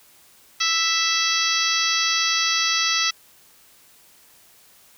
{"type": "harmonic tone", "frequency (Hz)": 659.3, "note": "E5", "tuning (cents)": 0, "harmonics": [2, 3, 4, 5, 6, 7, 8, 9], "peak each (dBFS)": [-27, -27, -27, -27, -27, -27, -27, -27], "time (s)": [0.6, 3.11], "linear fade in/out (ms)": 10, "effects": ["white hiss -53 dBFS RMS until 4.97 s"]}